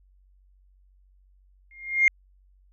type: tone with exponential growth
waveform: sine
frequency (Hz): 2124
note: C7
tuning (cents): +25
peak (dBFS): -11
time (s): 1.71-2.08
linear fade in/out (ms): 1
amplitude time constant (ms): 80
effects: tanh soft clip ceiling -9 dBFS + added 47 Hz sine -56 dBFS peak until 2.72 s